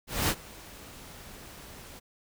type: noise with ADSR envelope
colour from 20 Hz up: pink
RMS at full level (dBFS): -25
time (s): 0.07-2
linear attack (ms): 220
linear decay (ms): 57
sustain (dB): -22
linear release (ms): 18
effects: none